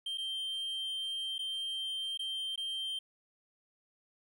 triangle tone with dropouts, 3149 Hz, G7, 7 cents sharp, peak -33 dBFS, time 0.06-2.99 s, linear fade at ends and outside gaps 5 ms, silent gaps 0.175-0.181 / 1.382-1.39 / 2.175-2.192 / 2.559-2.576 s, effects none

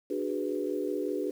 sine chord, G# half-diminished seventh, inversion second, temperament equal with one note detuned, 296.4 / 370 / 415.3 / 493.9 Hz, D4 / F#4 / G#4 / B4, +16 / 0 / 0 / 0 cents, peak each -34 / -34 / -34 / -36 dBFS, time 0.1-1.31 s, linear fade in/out 5 ms, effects 9-bit

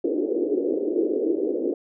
pink band-pass noise, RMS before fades -24 dBFS, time 0.04-1.74 s, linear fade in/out 2 ms, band 300 to 480 Hz, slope 48 dB/octave, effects none

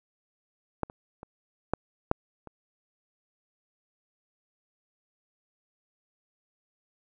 clicks, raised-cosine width 1 ms, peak -13 / -30 / -28 / -11 / -8 / -29 dBFS, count 6, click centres 0.833 / 0.899 / 1.231 / 1.736 / 2.114 / 2.473 s, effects none

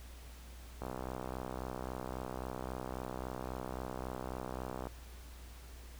click train, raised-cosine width 1 ms, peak -26 dBFS, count 259, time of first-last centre 0.82-4.87 s, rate 63.7 Hz, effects added 60 Hz sine -49 dBFS peak until 5.99 s + pink hiss -57 dBFS RMS until 5.99 s

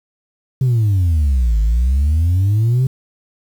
sine exponential two-way sweep, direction down then up, 134.1 to 51.91 to 134.1 Hz, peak -9 dBFS, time 0.61-2.87 s, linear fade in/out 5 ms, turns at 1.6 s, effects tanh soft clip ceiling -10 dBFS + 7-bit

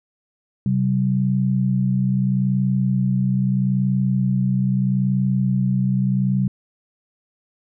sine tone pair together, 130.81 / 191.59 Hz, C3 / G3, 0 / -39 cents, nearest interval perfect fifth, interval 661 cents, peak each -19 dBFS, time 0.66-6.48 s, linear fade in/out 2 ms, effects none

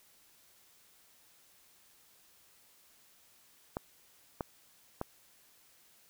clicks, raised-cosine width 1 ms, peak -20 dBFS, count 3, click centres 3.769 / 4.408 / 5.014 s, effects white hiss -64 dBFS RMS until 6.09 s

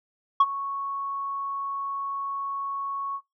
sine tone with ADSR envelope, 1107 Hz, C#6, 3 cents flat, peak -10 dBFS, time 0.4-3.21 s, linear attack 6 ms, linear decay 43 ms, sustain -18 dB, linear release 60 ms, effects noise-tail reverb RT60 0.2 s tail -24 dB re dry + tanh soft clip ceiling -12 dBFS

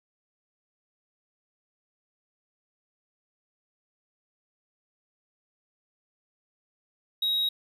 triangle tone, 3804 Hz, A#7, 34 cents sharp, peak -22 dBFS, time 7.22-7.49 s, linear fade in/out 5 ms, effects none

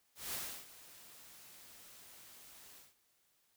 white noise with ADSR envelope, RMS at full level -40 dBFS, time 0.15-2.95 s, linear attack 180 ms, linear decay 320 ms, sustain -17 dB, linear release 180 ms, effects white hiss -75 dBFS RMS until 3.56 s

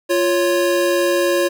square tone pair together, 349.2 / 554.3 Hz, F4 / C#5, 0 / 0 cents, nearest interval minor sixth, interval 800 cents, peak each -18 dBFS, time 0.09-1.49 s, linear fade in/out 20 ms, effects 9-bit

